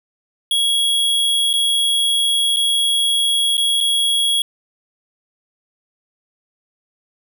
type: tone with dropouts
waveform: square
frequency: 3322 Hz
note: G#7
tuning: in tune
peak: -15 dBFS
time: 0.51-4.42 s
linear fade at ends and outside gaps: 2 ms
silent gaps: 1.531-1.537 / 2.562-2.568 / 3.57-3.578 / 3.805-3.809 s
effects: none